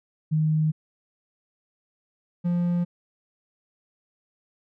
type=tone pair in turn; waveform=sine / triangle; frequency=155.56 / 174.61 Hz; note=D#3 / F3; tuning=0 / 0 cents; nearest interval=major second; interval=200 cents; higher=second; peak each=-19 dBFS; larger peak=neither; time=0.31-0.72 / 2.44-2.85 s; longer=neither; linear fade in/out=20 ms; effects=none